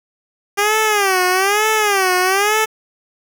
10% pulse tone with vibrato, 398.6 Hz, G4, 29 cents sharp, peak -5 dBFS, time 0.57-2.66 s, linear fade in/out 20 ms, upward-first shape sine, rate 1.1 Hz, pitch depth 160 cents each way, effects 7-bit

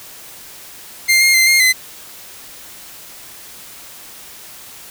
sawtooth tone with pitch steps, 2101 / 2130 / 2079 / 2126 / 2039 Hz, C7 / C7 / C7 / C7 / C7, +7 / +30 / -12 / +27 / -45 cents, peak -6 dBFS, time 1.08-1.73 s, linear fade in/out 20 ms, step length 130 ms, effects white hiss -37 dBFS RMS until 4.9 s

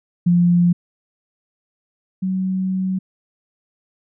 sine tone pair in turn, 174.61 / 187.75 Hz, F3 / F#3, 0 / +26 cents, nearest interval minor second, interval 126 cents, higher second, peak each -11 / -18 dBFS, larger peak first, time 0.26-0.73 / 2.22-2.99 s, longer second, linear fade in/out 10 ms, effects none

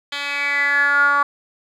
10% pulse tone with band-pass filter sweep, 285 Hz, C#4, 48 cents sharp, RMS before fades -18 dBFS, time 0.12-1.23 s, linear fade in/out 5 ms, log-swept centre 3000 to 1200 Hz, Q 8.2, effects none

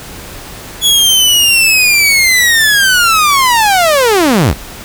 sawtooth linear sweep, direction down, 3400 to 39.9 Hz, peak -3 dBFS, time 0.81-4.55 s, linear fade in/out 50 ms, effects pink hiss -29 dBFS RMS until 4.84 s

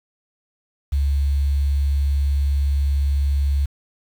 sine tone with quantisation, 70.1 Hz, C#2, 20 cents sharp, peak -16 dBFS, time 0.92-3.66 s, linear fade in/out 10 ms, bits 7, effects none

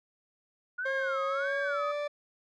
sine tone with vibrato, 1426 Hz, F6, 36 cents sharp, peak -31 dBFS, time 0.78-1.92 s, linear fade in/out 10 ms, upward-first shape sine, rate 1.6 Hz, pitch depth 230 cents each way
40% pulse tone with pitch glide, 537 to 585.6 Hz, C5 to D5, +45 to -5 cents, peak -30 dBFS, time 0.85-2.08 s, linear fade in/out 10 ms, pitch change +150 cents, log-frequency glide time 1.12-1.95 s
effects low-pass 3000 Hz 12 dB/octave

